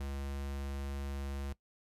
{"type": "tone", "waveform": "square", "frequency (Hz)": 69.3, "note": "C#2", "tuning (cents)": 0, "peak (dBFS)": -38, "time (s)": [0, 1.53], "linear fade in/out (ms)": 5, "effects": ["noise-tail reverb RT60 0.1 s tail -19 dB re dry", "resampled to 32000 Hz"]}